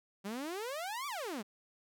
sawtooth exponential two-way sweep, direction up then down, 189.3 to 1197 to 189.3 Hz, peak -34 dBFS, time 0.24-1.43 s, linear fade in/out 20 ms, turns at 1.07 s, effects none

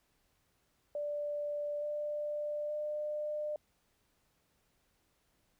sine tone with pitch steps, 587.3 / 593.8 / 600.3 Hz, D5 / D5 / D5, 0 / +19 / +38 cents, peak -34 dBFS, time 0.95-3.56 s, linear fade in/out 2 ms, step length 870 ms, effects pink hiss -75 dBFS RMS until 5.59 s

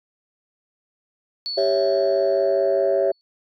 sine tone with exponential decay, 4435 Hz, C#8, in tune, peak -24 dBFS, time 1.46-3.21 s, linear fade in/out 0 ms, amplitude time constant 380 ms
sine chord, C# diminished, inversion second, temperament equal, 392 / 554.4 / 659.3 Hz, G4 / C#5 / E5, 0 / 0 / 0 cents, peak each -21 / -19 / -21 dBFS, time 1.57-3.12 s, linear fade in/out 10 ms
effects tanh soft clip ceiling -10 dBFS

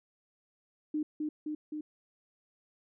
sine tone with echo, 303.8 Hz, D#4, 41 cents flat, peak -29 dBFS, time 0.94-1.03 s, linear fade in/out 5 ms, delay 260 ms, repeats 3, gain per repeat -2 dB, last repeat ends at 1.81 s, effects none

